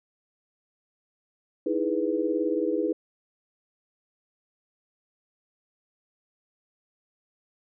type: chord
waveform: sine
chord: E major seventh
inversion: third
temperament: equal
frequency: 311.1 / 329.6 / 415.3 / 493.9 Hz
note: D#4 / E4 / G#4 / B4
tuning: 0 / 0 / 0 / 0 cents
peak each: -29 dBFS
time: 1.66-2.93 s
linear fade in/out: 5 ms
effects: none